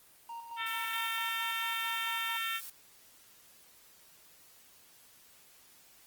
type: tone with tremolo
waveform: triangle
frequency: 929 Hz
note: A#5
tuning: 6 cents flat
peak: -38 dBFS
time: 0.29-2.37 s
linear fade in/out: 5 ms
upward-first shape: square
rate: 4.5 Hz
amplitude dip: 50%
type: harmonic tone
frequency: 450 Hz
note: A4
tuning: 39 cents sharp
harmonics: 3 / 4 / 5 / 6 / 7 / 8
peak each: -38 / -39 / -40 / -41 / -41 / -42 dBFS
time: 0.56-2.61 s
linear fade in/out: 50 ms
type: noise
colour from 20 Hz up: blue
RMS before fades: -45 dBFS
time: 0.66-2.7 s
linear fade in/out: 5 ms
effects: white hiss -60 dBFS RMS until 6.06 s + Opus 24 kbps